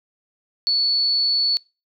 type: tone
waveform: sine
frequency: 4435 Hz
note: C#8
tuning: in tune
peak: -16 dBFS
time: 0.67-1.57 s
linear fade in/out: 0 ms
effects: noise-tail reverb RT60 0.3 s tail -26 dB re dry